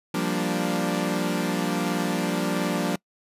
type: chord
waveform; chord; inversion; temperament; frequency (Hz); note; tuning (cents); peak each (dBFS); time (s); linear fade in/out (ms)
sawtooth; G minor seventh; third; equal; 174.61 / 196 / 233.1 / 293.7; F3 / G3 / Bb3 / D4; 0 / 0 / 0 / 0; -24 / -26 / -26 / -25; 0.14-2.96; 5
effects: noise-tail reverb RT60 0.1 s tail -25 dB re dry + resampled to 32000 Hz